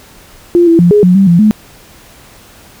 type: tone with pitch steps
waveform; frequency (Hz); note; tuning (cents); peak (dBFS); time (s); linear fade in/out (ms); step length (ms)
sine; 347 / 333.1 / 173.8 / 416 / 180.4 / 195.1 / 171.5 / 213.7; F4 / E4 / F3 / G#4 / F#3 / G3 / F3 / G#3; -11 / +18 / -8 / +3 / -44 / -8 / -31 / +50; -3; 0.55-1.51; 0; 120
effects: pink hiss -39 dBFS RMS until 2.8 s